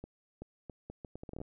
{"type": "accelerating click train", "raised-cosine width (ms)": 2, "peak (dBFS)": -30, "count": 13, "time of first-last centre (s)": [0.04, 1.415], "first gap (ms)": 380, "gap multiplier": 0.73, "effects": []}